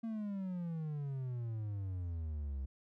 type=exponential sweep; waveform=triangle; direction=down; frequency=230.2 to 65.41 Hz; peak=-35 dBFS; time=0.03-2.66 s; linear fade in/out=10 ms; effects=none